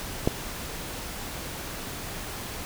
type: click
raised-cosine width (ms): 2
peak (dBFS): -7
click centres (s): 0.275
effects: pink hiss -36 dBFS RMS until 2.65 s